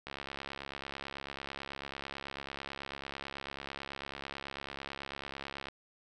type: click train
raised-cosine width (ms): 0.3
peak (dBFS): -24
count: 389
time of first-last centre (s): 0.07-5.685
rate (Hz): 69.1
effects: none